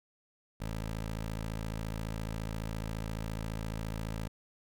15% pulse tone, 54.5 Hz, A1, 16 cents flat, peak -29 dBFS, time 0.6-4.28 s, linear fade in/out 10 ms, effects none

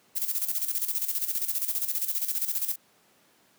violet noise with tremolo, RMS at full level -27 dBFS, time 0.15-2.76 s, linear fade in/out 20 ms, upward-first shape square, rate 15 Hz, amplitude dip 65%, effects pink hiss -62 dBFS RMS until 3.58 s + high-pass 200 Hz 12 dB/octave

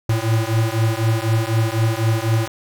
square beating tone pair, 110.2 / 114.2 Hz, A2 / A#2, +3 / -35 cents, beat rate 4 Hz, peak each -20 dBFS, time 0.09-2.48 s, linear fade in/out 5 ms, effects none

